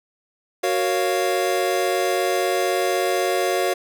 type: chord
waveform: square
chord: Gb major seventh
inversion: none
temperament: equal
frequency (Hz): 370 / 466.2 / 554.4 / 698.5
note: Gb4 / Bb4 / Db5 / F5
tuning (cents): 0 / 0 / 0 / 0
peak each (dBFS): -24 / -28 / -26 / -25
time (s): 0.63-3.74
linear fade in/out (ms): 10
effects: none